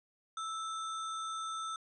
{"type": "tone with sample-and-hold", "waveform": "sine", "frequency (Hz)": 1318.5, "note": "E6", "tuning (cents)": 0, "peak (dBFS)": -36, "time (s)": [0.37, 1.76], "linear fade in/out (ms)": 2, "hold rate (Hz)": 4900, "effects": ["resampled to 22050 Hz"]}